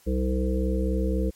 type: harmonic tone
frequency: 64 Hz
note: C2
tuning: 38 cents flat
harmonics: 1 / 3 / 5 / 7 / 8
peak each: -24 / -29 / -31 / -32 / -33 dBFS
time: 0.06-1.31 s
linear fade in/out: 20 ms
effects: white hiss -58 dBFS RMS until 1.35 s + MP3 64 kbps